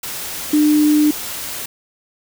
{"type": "tone in noise", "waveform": "sine", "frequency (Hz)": 300, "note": "D4", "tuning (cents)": 37, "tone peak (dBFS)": -10, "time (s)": [0.53, 1.11], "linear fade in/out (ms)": 5, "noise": "white", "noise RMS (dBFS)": -27, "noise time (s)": [0.03, 1.66], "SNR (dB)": 14, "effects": []}